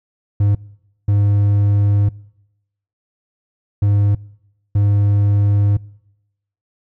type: tone bursts at uneven times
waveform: triangle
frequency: 101.9 Hz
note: G#2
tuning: 32 cents flat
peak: -9 dBFS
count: 4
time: 0.4-0.55 / 1.08-2.09 / 3.82-4.15 / 4.75-5.77 s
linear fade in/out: 5 ms
effects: noise-tail reverb RT60 0.9 s tail -24 dB re dry